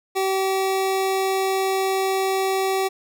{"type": "tone", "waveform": "25% pulse", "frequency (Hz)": 383.4, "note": "G4", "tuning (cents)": -38, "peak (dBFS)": -16, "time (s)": [0.15, 2.89], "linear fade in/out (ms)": 20, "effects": []}